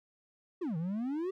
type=exponential two-way sweep; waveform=triangle; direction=down then up; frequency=393.8 to 154.4 to 393.8 Hz; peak=-30 dBFS; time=0.61-1.31 s; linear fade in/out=10 ms; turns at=0.77 s; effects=none